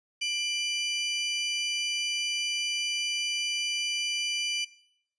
30% pulse tone pair together, 2365 / 2980 Hz, D7 / F#7, +12 / +12 cents, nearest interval major third, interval 400 cents, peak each -28 dBFS, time 0.21-4.65 s, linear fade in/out 10 ms, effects noise-tail reverb RT60 0.7 s tail -20 dB re dry + resampled to 22050 Hz

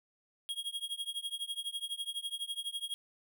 square tone with tremolo, 3277 Hz, G#7, 24 cents flat, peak -33 dBFS, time 0.49-2.94 s, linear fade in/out 0 ms, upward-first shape triangle, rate 12 Hz, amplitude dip 100%, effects none

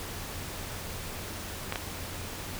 clicks, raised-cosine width 0.3 ms, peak -14 dBFS, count 2, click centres 1.724 / 1.758 s, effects added 89 Hz sine -44 dBFS peak until 2.59 s + pink hiss -39 dBFS RMS until 2.59 s

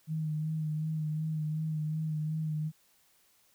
sine tone with vibrato, 155.56 Hz, D#3, in tune, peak -30 dBFS, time 0.07-2.72 s, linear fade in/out 50 ms, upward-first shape sine, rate 2.7 Hz, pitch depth 29 cents each way, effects white hiss -67 dBFS RMS until 3.54 s

